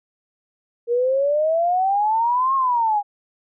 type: exponential two-way sweep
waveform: sine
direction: up then down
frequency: 466.2 to 1088 to 805 Hz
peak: -16 dBFS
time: 0.87-3.03 s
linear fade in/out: 50 ms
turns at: 2.55 s
effects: none